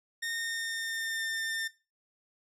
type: tone with pitch glide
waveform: sawtooth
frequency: 1837 to 1802.3 Hz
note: A#6 to A6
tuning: -26 to +41 cents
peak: -29 dBFS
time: 0.22-1.68 s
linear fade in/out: 10 ms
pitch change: -33 cents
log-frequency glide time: 0.34-1.26 s
effects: noise-tail reverb RT60 0.3 s tail -18 dB re dry + low-pass 12000 Hz 12 dB/octave